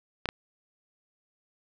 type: clicks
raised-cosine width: 0.3 ms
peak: -13 dBFS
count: 2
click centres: 0.257 / 0.289 s
effects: none